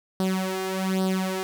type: tone with flanger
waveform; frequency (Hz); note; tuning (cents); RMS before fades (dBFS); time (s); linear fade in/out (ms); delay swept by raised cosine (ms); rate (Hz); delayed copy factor
sawtooth; 188.7; F#3; +34; -26; 0.2-1.43; 0; 0.21 to 2.51; 1.2; +0.75
effects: none